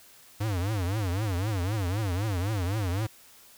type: tone with vibrato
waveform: square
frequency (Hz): 98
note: G2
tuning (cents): 0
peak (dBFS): -27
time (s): 0.4-3.07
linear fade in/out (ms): 10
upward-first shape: triangle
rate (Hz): 3.9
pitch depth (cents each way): 260
effects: white hiss -54 dBFS RMS until 3.57 s